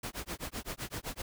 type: noise with tremolo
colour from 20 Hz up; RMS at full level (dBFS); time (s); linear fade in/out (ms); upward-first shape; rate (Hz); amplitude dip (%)
pink; -37; 0.03-1.22; 5; sine; 7.8; 100
effects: none